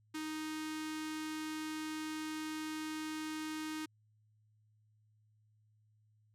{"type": "tone with notch filter", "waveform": "sawtooth", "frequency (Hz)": 311.1, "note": "D#4", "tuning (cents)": 0, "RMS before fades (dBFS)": -41, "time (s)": [0.14, 3.86], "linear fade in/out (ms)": 10, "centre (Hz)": 620, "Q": 1, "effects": ["added 107 Hz sine -68 dBFS peak until 6.34 s", "low-pass 12000 Hz 12 dB/octave"]}